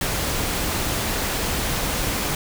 pink noise, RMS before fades -24 dBFS, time 0.01-2.35 s, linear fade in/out 2 ms, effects none

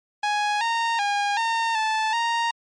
sawtooth tone with pitch steps, 832 / 923 / 814 / 914 / 875 / 930 Hz, G#5 / A#5 / G#5 / A#5 / A5 / A#5, +3 / -17 / -35 / -34 / -10 / -4 cents, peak -17 dBFS, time 0.23-2.51 s, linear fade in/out 5 ms, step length 380 ms, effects low-pass 5000 Hz 12 dB/octave + MP3 48 kbps

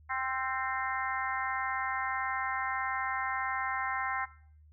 harmonic tone with a mistuned harmonic, 261.6 Hz, C4, in tune, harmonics 3 / 4 / 5 / 6 / 7 / 8, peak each -37 / -36 / -38 / -40 / -38 / -39 dBFS, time 0.09-4.26 s, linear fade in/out 20 ms, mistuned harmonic 5, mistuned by +34 cents, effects noise-tail reverb RT60 0.5 s tail -17 dB re dry + added 76 Hz sine -55 dBFS peak until 4.72 s

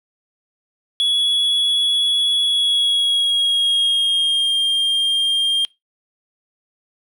triangle tone with pitch glide, 3373 to 3206 Hz, G#7 to G7, +26 to +38 cents, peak -13 dBFS, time 1-5.65 s, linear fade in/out 0 ms, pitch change -88 cents, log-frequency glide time 2.41-4.58 s, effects noise-tail reverb RT60 0.2 s tail -23 dB re dry

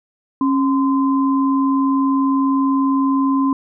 sine tone pair together, 272.5 / 1031 Hz, C#4 / C6, -29 / -26 cents, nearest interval octave + major seventh, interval 2303 cents, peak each -14 / -21 dBFS, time 0.41-3.53 s, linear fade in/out 2 ms, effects none

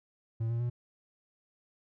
triangle tone with pitch steps, 113.4 / 116.99 / 120.7 Hz, A#2 / A#2 / B2, -47 / +7 / -39 cents, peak -27 dBFS, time 0.4-0.7 s, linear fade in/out 10 ms, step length 100 ms, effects none

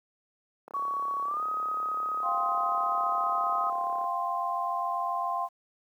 click train, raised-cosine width 1 ms, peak -28 dBFS, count 118, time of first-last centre 0.68-4.042 s, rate 34.8 Hz
sine tone with pitch glide, 1122 to 1259.4 Hz, C#6 to D#6, +21 to +21 cents, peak -28 dBFS, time 0.74-3.7 s, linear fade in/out 5 ms, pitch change +200 cents, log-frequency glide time 1.24-1.43 s
sine chord, F suspended second, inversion none, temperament just, 698.5 / 785.8 / 1047.7 Hz, F5 / G5 / C6, 0 / +4 / +2 cents, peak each -32 / -34 / -30 dBFS, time 2.22-5.49 s, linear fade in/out 50 ms
effects high-pass 400 Hz 12 dB/octave + 10-bit

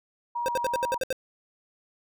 sine tone, 953 Hz, A#5, 38 cents sharp, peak -27 dBFS, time 0.35-0.98 s, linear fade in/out 10 ms
square tone bursts, 523.3 Hz, C5, in tune, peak -25 dBFS, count 8, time 0.46-1.127 s, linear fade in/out 0 ms, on 23 ms, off 69 ms
effects none

